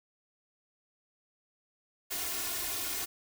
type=noise with comb filter; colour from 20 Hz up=white; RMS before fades=-35 dBFS; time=2.1-3.06 s; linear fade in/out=20 ms; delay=2.8 ms; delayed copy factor=+0.9; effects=none